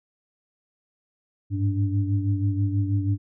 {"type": "tone cluster", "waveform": "sine", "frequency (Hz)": [100.3, 106.5, 290.4], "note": ["G2", "G#2", "D4"], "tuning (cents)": [40, 44, -19], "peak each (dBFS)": [-22, -28, -29], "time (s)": [1.5, 3.18], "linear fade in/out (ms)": 50, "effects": []}